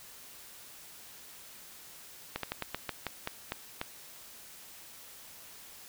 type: slowing click train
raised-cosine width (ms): 0.3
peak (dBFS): -17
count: 10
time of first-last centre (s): 2.36-3.814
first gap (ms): 73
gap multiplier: 1.19
effects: white hiss -51 dBFS RMS until 5.88 s